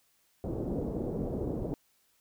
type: low-pass noise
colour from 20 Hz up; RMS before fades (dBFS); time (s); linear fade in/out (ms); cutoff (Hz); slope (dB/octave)
white; -34; 0.44-1.74; 0; 480; 24
effects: white hiss -70 dBFS RMS until 2.2 s